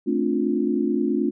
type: chord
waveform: sine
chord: D minor seventh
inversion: second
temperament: just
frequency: 220.2 / 264.3 / 293.7 / 352.4 Hz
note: A3 / C4 / D4 / F4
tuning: +2 / +18 / 0 / +16 cents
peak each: -25 dBFS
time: 0.06-1.31 s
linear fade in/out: 20 ms
effects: none